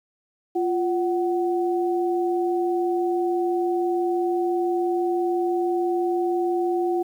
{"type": "tone pair together", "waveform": "sine", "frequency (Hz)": [349.2, 746.4], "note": ["F4", "F#5"], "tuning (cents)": [0, 15], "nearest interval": "octave + minor second", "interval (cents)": 1315, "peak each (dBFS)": [-21, -27], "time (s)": [0.55, 7.03], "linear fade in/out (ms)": 10, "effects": ["9-bit"]}